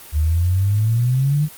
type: exponential sweep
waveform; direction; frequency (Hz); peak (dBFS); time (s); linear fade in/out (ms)
sine; up; 73.42 to 155.56; -14; 0.12-1.49; 50
effects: white hiss -40 dBFS RMS until 1.57 s + Opus 32 kbps